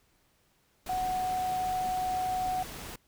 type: tone in noise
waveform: sine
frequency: 740 Hz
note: F#5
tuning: in tune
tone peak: -28 dBFS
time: 0.89-2.63 s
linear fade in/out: 5 ms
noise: pink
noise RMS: -42 dBFS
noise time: 0.86-2.96 s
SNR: +11 dB
effects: pink hiss -69 dBFS RMS until 3.07 s